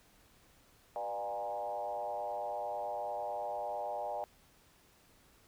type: tone with frequency modulation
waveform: sine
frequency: 708 Hz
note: F5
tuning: 23 cents sharp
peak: -35 dBFS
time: 0.96-4.24 s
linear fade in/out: 0 ms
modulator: 109 Hz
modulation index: 1.6
effects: pink hiss -65 dBFS RMS until 5.47 s